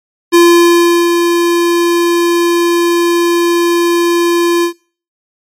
square tone with ADSR envelope, 343.7 Hz, F4, 28 cents flat, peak -3 dBFS, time 0.32-4.73 s, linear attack 26 ms, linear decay 740 ms, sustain -6 dB, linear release 94 ms, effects noise-tail reverb RT60 0.4 s tail -21 dB re dry + MP3 64 kbps

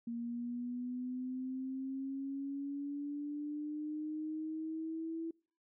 sine linear sweep, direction up, 233.1 to 329.6 Hz, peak -37 dBFS, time 0.07-5.31 s, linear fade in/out 5 ms, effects noise-tail reverb RT60 0.4 s tail -26 dB re dry

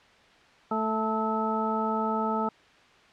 harmonic tone with a mistuned harmonic, 220 Hz, A3, in tune, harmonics 1 / 2 / 3 / 4 / 6, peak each -30 / -33 / -35 / -30 / -31 dBFS, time 0.71-2.49 s, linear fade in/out 5 ms, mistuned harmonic 6, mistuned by -26 cents, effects white hiss -56 dBFS RMS until 3.12 s + low-pass 3000 Hz 12 dB/octave

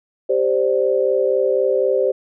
sine chord, G suspended fourth, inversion none, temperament equal, 392 / 523.3 / 587.3 Hz, G4 / C5 / D5, 0 / 0 / 0 cents, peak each -19 / -17 / -22 dBFS, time 0.29-2.12 s, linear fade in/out 10 ms, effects none

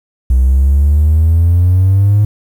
triangle exponential sweep, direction up, 62.1 to 105.5 Hz, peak -3 dBFS, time 0.3-2.25 s, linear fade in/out 5 ms, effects tanh soft clip ceiling -2 dBFS + 7-bit

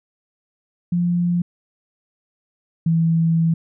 sine tone pair in turn, 174.61 / 164.45 Hz, F3 / E3, 0 / -4 cents, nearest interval minor second, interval 104 cents, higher first, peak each -16 / -14 dBFS, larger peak second, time 0.92-1.42 / 2.86-3.54 s, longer second, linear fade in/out 5 ms, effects none

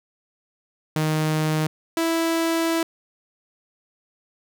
sawtooth tone pair in turn, 155.56 / 329.6 Hz, D#3 / E4, 0 / 0 cents, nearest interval octave + minor second, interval 1300 cents, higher second, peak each -16 dBFS, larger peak neither, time 0.96-1.67 / 1.97-2.83 s, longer second, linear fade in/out 2 ms, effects none

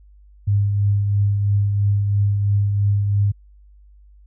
sine tone with tremolo, 101.4 Hz, G#2, 41 cents flat, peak -13 dBFS, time 0.47-3.32 s, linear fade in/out 10 ms, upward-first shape triangle, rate 3 Hz, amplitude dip 40%, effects added 50 Hz sine -45 dBFS peak until 4.26 s

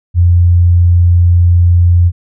sine tone, 87.31 Hz, F2, in tune, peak -4 dBFS, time 0.14-2.12 s, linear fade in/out 50 ms, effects none

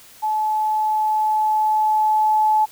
sine tone with level ramp, 861 Hz, A5, 38 cents flat, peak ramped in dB -18 to -13 dBFS, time 0.22-2.66 s, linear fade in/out 20 ms, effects white hiss -46 dBFS RMS until 2.71 s

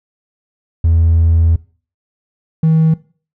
triangle tone pair in turn, 82.6 / 159.76 Hz, E2 / D#3, +4 / +46 cents, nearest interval major seventh, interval 1142 cents, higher second, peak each -5 dBFS, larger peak neither, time 0.84-1.56 / 2.63-2.94 s, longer first, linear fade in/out 5 ms, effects noise-tail reverb RT60 0.4 s tail -22 dB re dry + tanh soft clip ceiling -3 dBFS

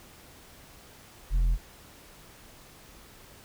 sine tone with tanh clipping, 42.59 Hz, F1, 43 cents flat, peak -22 dBFS, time 1.3-1.58 s, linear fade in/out 50 ms, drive 5 dB, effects pink hiss -52 dBFS RMS until 3.44 s

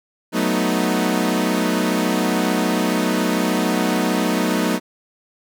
sawtooth chord, B dominant seventh, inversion second, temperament equal, 185 / 220 / 246.9 / 311.1 Hz, F#3 / A3 / B3 / D#4, 0 / 0 / 0 / 0 cents, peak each -19 dBFS, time 0.32-4.8 s, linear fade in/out 50 ms, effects none

